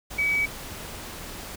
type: tone in noise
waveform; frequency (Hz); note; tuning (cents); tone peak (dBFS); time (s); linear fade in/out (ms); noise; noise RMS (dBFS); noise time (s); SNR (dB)
sine; 2278; C#7; +47; -21; 0.18-0.46; 10; pink; -38; 0.1-1.56; +14
effects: none